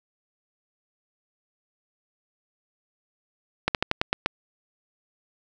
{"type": "slowing click train", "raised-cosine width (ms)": 0.3, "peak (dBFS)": -5, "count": 7, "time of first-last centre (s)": [3.68, 4.26], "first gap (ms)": 68, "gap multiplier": 1.14, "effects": []}